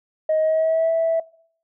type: tone with pitch glide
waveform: sine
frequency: 627 to 656.3 Hz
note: D#5 to E5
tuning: +13 to -8 cents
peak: -15 dBFS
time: 0.29-1.2 s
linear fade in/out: 5 ms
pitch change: +79 cents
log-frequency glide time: 0.39-0.9 s
effects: noise-tail reverb RT60 0.6 s tail -23 dB re dry + tanh soft clip ceiling -13 dBFS